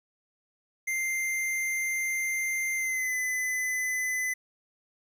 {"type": "tone with pitch glide", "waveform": "square", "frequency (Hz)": [2093, 2015], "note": ["C7", "B6"], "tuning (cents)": [0, 34], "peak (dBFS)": -28, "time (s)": [0.87, 4.34], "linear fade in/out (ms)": 10, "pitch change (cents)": -66, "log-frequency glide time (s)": [2.75, 3.15], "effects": ["10-bit"]}